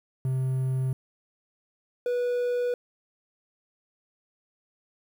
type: tone pair in turn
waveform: triangle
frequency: 130.6 / 488.7 Hz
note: C3 / B4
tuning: -3 / -18 cents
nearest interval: octave + major seventh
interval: 2285 cents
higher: second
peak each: -22 dBFS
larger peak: neither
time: 0.25-0.93 / 2.06-2.74 s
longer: neither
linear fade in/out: 2 ms
effects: 9-bit